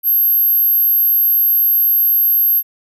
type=tone; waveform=sine; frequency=12544 Hz; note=G9; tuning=in tune; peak=-10 dBFS; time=0.03-2.63 s; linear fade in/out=50 ms; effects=none